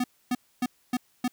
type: tone bursts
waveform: square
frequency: 248.4 Hz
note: B3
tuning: 10 cents sharp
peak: -24 dBFS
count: 5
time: 0-1.28 s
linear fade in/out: 5 ms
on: 40 ms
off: 270 ms
effects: white hiss -66 dBFS RMS until 1.32 s